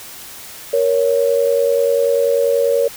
sine tone pair together, 467.7 / 558 Hz, A#4 / C#5, +6 / +11 cents, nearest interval minor third, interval 305 cents, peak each -15 dBFS, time 0.73-2.88 s, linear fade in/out 5 ms, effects white hiss -35 dBFS RMS until 2.96 s

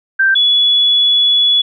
sine tone pair in turn, 1568 / 3404 Hz, G6 / G#7, 0 / +42 cents, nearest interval octave + minor second, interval 1342 cents, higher second, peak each -8 dBFS, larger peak neither, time 0.19-0.35 / 0.35-1.62 s, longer second, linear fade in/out 10 ms, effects none

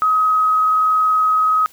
sine tone with frequency modulation, 1267 Hz, D#6, 31 cents sharp, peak -12 dBFS, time 0.02-1.66 s, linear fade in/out 0 ms, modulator 21.2 Hz, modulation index 0.31, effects white hiss -48 dBFS RMS until 1.72 s

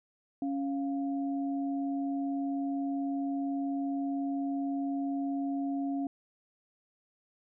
sine tone pair together, 277.2 / 698.5 Hz, C#4 / F5, 0 / 0 cents, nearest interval octave + major third, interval 1600 cents, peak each -30 / -40 dBFS, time 0.42-6.07 s, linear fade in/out 2 ms, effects none

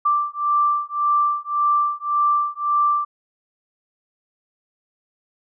sine beating tone pair, 1174.7 / 1176.5 Hz, D6 / D6, 0 / +3 cents, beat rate 1.8 Hz, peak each -20 / -20 dBFS, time 0.05-3.05 s, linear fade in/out 10 ms, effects none

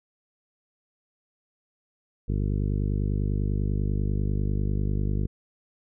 harmonic tone, 50.1 Hz, G1, 38 cents sharp, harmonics 1 / 2 / 3 / 4 / 5 / 6 / 7 / 8 / 9, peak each -26 / -28 / -32 / -34 / -39 / -41 / -41 / -44 / -45 dBFS, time 2.28-5.27 s, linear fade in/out 10 ms, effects none

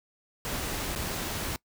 pink noise with dropouts, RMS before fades -33 dBFS, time 0.45-1.56 s, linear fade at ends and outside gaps 0 ms, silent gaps 0.951-0.96 s, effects noise-tail reverb RT60 0.1 s tail -23 dB re dry

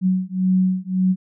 sine beating tone pair, 185 / 186.8 Hz, F#3 / F#3, 0 / +17 cents, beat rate 1.8 Hz, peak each -19 dBFS, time 0.01-1.16 s, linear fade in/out 50 ms, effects none

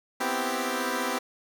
10% pulse chord, C major seventh, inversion third, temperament equal, 246.9 / 261.6 / 329.6 / 392 Hz, B3 / C4 / E4 / G4, 0 / 0 / 0 / 0 cents, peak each -24 / -23 / -27 / -24 dBFS, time 0.2-1.19 s, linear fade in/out 10 ms, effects none

